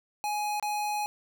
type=tone with dropouts; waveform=square; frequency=836 Hz; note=G#5; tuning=11 cents sharp; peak=-29 dBFS; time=0.24-1.06 s; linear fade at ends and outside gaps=0 ms; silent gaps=0.598-0.626 s; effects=none